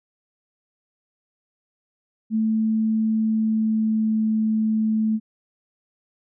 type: tone with pitch glide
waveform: sine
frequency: 220 to 218.5 Hz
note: A3 to A3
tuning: 0 to -12 cents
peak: -18 dBFS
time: 2.3-5.2 s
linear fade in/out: 50 ms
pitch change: -12 cents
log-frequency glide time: 3.12-4.26 s
effects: none